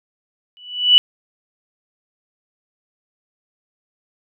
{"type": "tone with exponential growth", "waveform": "sine", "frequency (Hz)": 2960, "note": "F#7", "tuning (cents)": 0, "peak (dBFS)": -3, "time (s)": [0.57, 0.98], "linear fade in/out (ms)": 0, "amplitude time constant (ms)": 87, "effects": []}